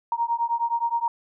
sine beating tone pair, 930 / 939.6 Hz, A#5 / A#5, -4 / +13 cents, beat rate 9.6 Hz, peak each -25 dBFS, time 0.12-1.08 s, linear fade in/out 2 ms, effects none

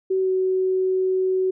sine tone with pitch glide, 378.8 to 374.7 Hz, F#4 to F#4, +41 to +22 cents, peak -18 dBFS, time 0.1-1.51 s, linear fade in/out 10 ms, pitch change -19 cents, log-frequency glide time 0.2-0.3 s, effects none

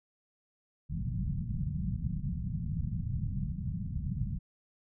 white low-pass noise, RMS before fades -34 dBFS, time 0.89-4.39 s, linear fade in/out 20 ms, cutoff 190 Hz, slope 48 dB/octave, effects none

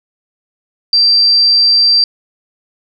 sine tone, 4699 Hz, D8, in tune, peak -6 dBFS, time 0.93-2.04 s, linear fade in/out 2 ms, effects none

